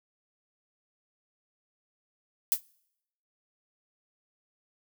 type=noise with exponential decay; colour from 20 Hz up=violet; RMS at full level=-19 dBFS; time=2.52-2.61 s; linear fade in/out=0 ms; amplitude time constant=19 ms; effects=noise-tail reverb RT60 0.8 s tail -26 dB re dry